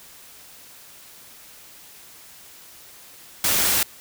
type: noise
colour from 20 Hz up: white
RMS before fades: -20 dBFS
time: 3.44-3.83 s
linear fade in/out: 2 ms
effects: white hiss -46 dBFS RMS until 4 s